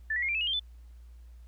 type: tone with pitch steps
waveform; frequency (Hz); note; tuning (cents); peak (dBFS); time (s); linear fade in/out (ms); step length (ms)
sine; 1760 / 1941.6 / 2142 / 2363 / 2607 / 2876 / 3172 / 3500; A6 / B6 / C7 / D7 / E7 / F#7 / G7 / A7; 0 / -30 / +40 / +10 / -20 / -50 / +20 / -10; -27; 0.1-0.596; 5; 62
effects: added 59 Hz sine -47 dBFS peak until 1.47 s + pink hiss -70 dBFS RMS until 1.47 s